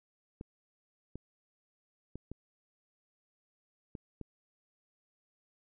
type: clicks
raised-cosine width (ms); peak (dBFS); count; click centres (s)
3; -29; 6; 0.411 / 1.156 / 2.156 / 2.316 / 3.952 / 4.213
effects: none